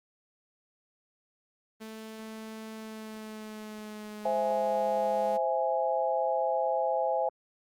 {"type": "tone with pitch glide", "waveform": "sawtooth", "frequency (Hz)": [220, 207.7], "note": ["A3", "G#3"], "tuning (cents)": [0, 0], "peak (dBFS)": -36, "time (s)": [1.8, 5.38], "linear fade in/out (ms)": 20, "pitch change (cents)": -100, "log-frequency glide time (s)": [2.75, 4.76]}
{"type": "chord", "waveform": "sine", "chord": "C augmented", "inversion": "none", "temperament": "equal", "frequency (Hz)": [523.3, 659.3, 830.6], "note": ["C5", "E5", "G#5"], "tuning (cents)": [0, 0, 0], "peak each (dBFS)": -30, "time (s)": [4.25, 7.29], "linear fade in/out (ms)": 5}
{"effects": ["Opus 32 kbps"]}